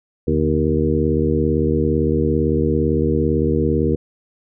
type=harmonic tone with a mistuned harmonic; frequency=77.78 Hz; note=D#2; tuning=in tune; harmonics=1 / 2 / 3 / 4 / 5 / 6; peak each=-22 / -22 / -22 / -22 / -22 / -22 dBFS; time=0.27-3.96 s; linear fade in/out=10 ms; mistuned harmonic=2; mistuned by=-87 cents; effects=none